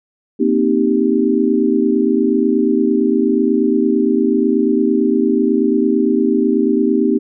sine chord, C minor seventh, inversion third, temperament equal, 233.1 / 261.6 / 311.1 / 392 Hz, Bb3 / C4 / Eb4 / G4, 0 / 0 / 0 / 0 cents, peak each -17 dBFS, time 0.39-7.19 s, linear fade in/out 20 ms, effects none

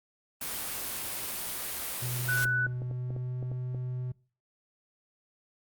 white noise, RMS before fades -35 dBFS, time 0.41-2.45 s, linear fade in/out 5 ms
triangle tone with pitch glide, 123.47 to 125.85 Hz, B2 to B2, 0 to +33 cents, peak -30 dBFS, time 2.02-4.12 s, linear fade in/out 5 ms, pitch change +33 cents, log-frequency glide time 2.44-3.44 s
sine tone, 1488 Hz, F#6, 9 cents sharp, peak -25 dBFS, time 2.28-2.67 s, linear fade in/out 10 ms
clicks, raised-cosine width 2 ms, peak -29 dBFS, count 9, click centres 2.454 / 2.666 / 2.819 / 2.912 / 3.105 / 3.164 / 3.427 / 3.516 / 3.747 s
effects noise-tail reverb RT60 0.4 s tail -23 dB re dry + Opus 32 kbps

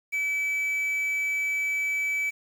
triangle tone with quantisation, 2300 Hz, D7, 37 cents flat, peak -23 dBFS, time 0.12-2.31 s, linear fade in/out 20 ms, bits 8, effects none

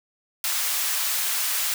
white high-pass noise, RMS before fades -25 dBFS, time 0.44-1.74 s, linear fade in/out 2 ms, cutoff 980 Hz, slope 12 dB/octave, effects none

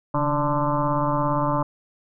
sine tone with frequency modulation, 587.3 Hz, D5, in tune, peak -19 dBFS, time 0.14-1.63 s, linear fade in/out 5 ms, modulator 149 Hz, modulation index 3.9, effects none

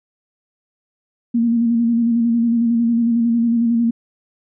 sine tone with vibrato, 233.1 Hz, A#3, in tune, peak -13 dBFS, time 1.34-3.91 s, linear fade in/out 10 ms, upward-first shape square, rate 11 Hz, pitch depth 29 cents each way, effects none

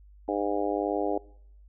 harmonic tone, 101.8 Hz, G#2, 34 cents flat, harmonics 3 / 4 / 5 / 6 / 7 / 8, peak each -31 / -32 / -33 / -34 / -34 / -35 dBFS, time 0.28-1.18 s, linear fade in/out 5 ms, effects noise-tail reverb RT60 0.7 s tail -23 dB re dry + added 50 Hz sine -50 dBFS peak until 1.68 s

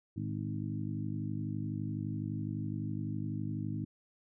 harmonic tone with a mistuned harmonic, 51.9 Hz, G#1, in tune, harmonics 2 / 3 / 4 / 5 / 6, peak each -38 / -40 / -41 / -42 / -43 dBFS, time 0.16-3.85 s, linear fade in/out 10 ms, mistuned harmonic 2, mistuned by +70 cents, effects none

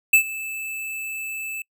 square tone with ADSR envelope, 2628 Hz, E7, 6 cents flat, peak -10 dBFS, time 0.13-1.62 s, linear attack 7 ms, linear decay 91 ms, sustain -19 dB, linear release 3 ms, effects noise-tail reverb RT60 0.1 s tail -26 dB re dry

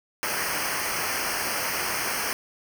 pink noise with comb filter, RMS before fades -28 dBFS, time 0.23-2.33 s, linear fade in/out 0 ms, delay 0.27 ms, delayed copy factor -0.95, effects none

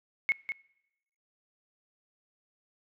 sine tone with echo, 2185 Hz, C#7, 26 cents flat, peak -22 dBFS, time 0.29-0.32 s, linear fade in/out 0 ms, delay 200 ms, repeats 1, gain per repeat -8 dB, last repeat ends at 0.52 s, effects noise-tail reverb RT60 0.9 s tail -23 dB re dry

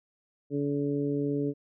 harmonic tone, 143 Hz, D3, 46 cents flat, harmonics 1 / 2 / 3 / 4, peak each -33 / -29 / -31 / -43 dBFS, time 0.5-1.54 s, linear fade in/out 50 ms, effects none

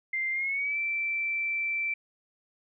sine tone with pitch glide, 2093 to 2336 Hz, C7 to D7, 0 to -10 cents, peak -27 dBFS, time 0.13-1.94 s, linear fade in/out 5 ms, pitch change +190 cents, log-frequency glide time 0.32-0.78 s, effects none

